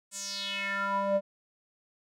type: tone with band-pass filter sweep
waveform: square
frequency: 198.1 Hz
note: G3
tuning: 18 cents sharp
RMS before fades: -31 dBFS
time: 0.11-1.21 s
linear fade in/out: 50 ms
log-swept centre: 8300 to 530 Hz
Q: 4.3
effects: none